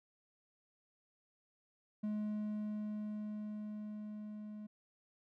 triangle tone with level ramp, 211.3 Hz, G#3, 30 cents sharp, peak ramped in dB -33 to -43 dBFS, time 2.03-4.67 s, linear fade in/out 10 ms, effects none

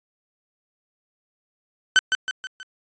30% pulse tone with echo, 1526 Hz, G6, 47 cents flat, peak -9 dBFS, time 1.96-1.99 s, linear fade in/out 0 ms, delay 160 ms, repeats 4, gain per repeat -6 dB, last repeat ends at 2.63 s, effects resampled to 16000 Hz

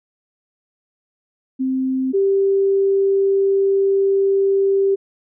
sine tone pair in turn, 261.6 / 392 Hz, C4 / G4, 0 / 0 cents, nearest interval perfect fifth, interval 700 cents, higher second, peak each -17 / -13 dBFS, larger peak second, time 1.59-2.13 / 2.13-4.96 s, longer second, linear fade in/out 20 ms, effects none

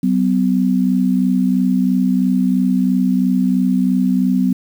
sine tone pair together, 189.4 / 252.4 Hz, F#3 / B3, +41 / +38 cents, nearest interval perfect fourth, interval 497 cents, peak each -15 dBFS, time 0.03-4.53 s, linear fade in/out 5 ms, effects 7-bit

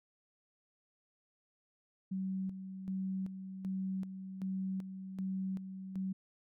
sine tone with tremolo, 189.9 Hz, F#3, 45 cents sharp, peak -34 dBFS, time 2.11-6.13 s, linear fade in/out 10 ms, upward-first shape square, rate 1.3 Hz, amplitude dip 60%, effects none

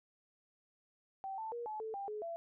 sine tone with pitch steps, 774 / 884 / 474.7 / 858 / 440.8 / 794 / 423.8 / 673 Hz, G5 / A5 / A#4 / A5 / A4 / G5 / G#4 / E5, -22 / +8 / +31 / -44 / +3 / +22 / +35 / +36 cents, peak -39 dBFS, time 1.24-2.36 s, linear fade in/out 0 ms, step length 140 ms, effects none

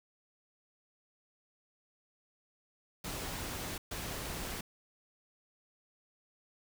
pink noise bursts at uneven times, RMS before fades -40 dBFS, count 2, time 3.04-3.78 / 3.91-4.61 s, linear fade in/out 5 ms, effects none

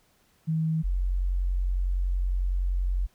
sine tone pair in turn, 159.7 / 45.39 Hz, D#3 / F#1, +45 / -32 cents, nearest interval octave + minor seventh, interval 2177 cents, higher first, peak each -23 dBFS, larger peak neither, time 0.47-0.83 / 0.83-3.07 s, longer second, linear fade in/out 20 ms, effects pink hiss -65 dBFS RMS until 3.14 s

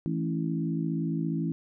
harmonic tone with a mistuned harmonic, 54.7 Hz, A1, 9 cents flat, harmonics 3 / 4 / 5 / 6, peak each -29 / -35 / -33 / -35 dBFS, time 0.06-1.52 s, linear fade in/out 0 ms, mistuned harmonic 5, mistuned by +16 cents, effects none

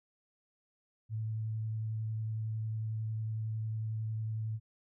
sine tone with vibrato, 110 Hz, A2, in tune, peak -33 dBFS, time 1.09-4.6 s, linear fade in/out 50 ms, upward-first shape sine, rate 11 Hz, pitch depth 12 cents each way, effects none

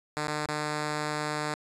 5% pulse tone with dropouts, 150.7 Hz, D3, 45 cents sharp, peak -18 dBFS, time 0.17-1.54 s, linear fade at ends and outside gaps 0 ms, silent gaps 0.272-0.282 / 0.461-0.488 s, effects resampled to 22050 Hz

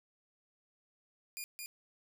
10% pulse tone with echo, 2425 Hz, D#7, 45 cents flat, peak -31 dBFS, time 1.37-1.44 s, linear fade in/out 0 ms, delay 220 ms, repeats 1, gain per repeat -2 dB, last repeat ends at 1.66 s, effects none

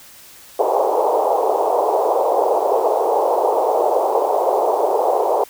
pink band-pass noise, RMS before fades -17 dBFS, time 0.59-5.44 s, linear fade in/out 5 ms, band 410 to 940 Hz, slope 48 dB/octave, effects white hiss -43 dBFS RMS until 5.49 s

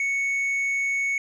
triangle tone with tanh clipping, 2217 Hz, C#7, in tune, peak -23 dBFS, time 0-1.18 s, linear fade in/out 2 ms, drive 8 dB, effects none

